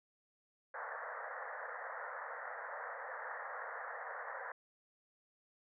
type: band-pass noise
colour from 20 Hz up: white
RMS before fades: -45 dBFS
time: 0.74-4.52 s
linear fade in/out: 2 ms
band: 470 to 1900 Hz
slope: 96 dB/octave
effects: none